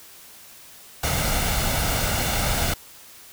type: noise with comb filter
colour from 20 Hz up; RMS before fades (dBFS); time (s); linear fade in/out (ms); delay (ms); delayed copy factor
pink; -23; 1.03-2.74; 5; 1.4; +0.5
effects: white hiss -46 dBFS RMS until 3.32 s